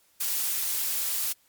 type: noise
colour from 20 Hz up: blue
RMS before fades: -28 dBFS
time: 0.2-1.33 s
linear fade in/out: 10 ms
effects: white hiss -64 dBFS RMS until 1.48 s + MP3 96 kbps